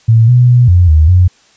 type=tone with pitch steps; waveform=sine; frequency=113.5 / 123.5 / 122.6 / 88.8 / 77.8 / 90.4 Hz; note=A#2 / B2 / B2 / F2 / D#2 / F#2; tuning=-46 / 0 / -12 / +29 / 0 / -40 cents; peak=-3 dBFS; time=0.08-1.28 s; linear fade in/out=10 ms; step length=200 ms; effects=white hiss -48 dBFS RMS until 1.56 s + resampled to 16000 Hz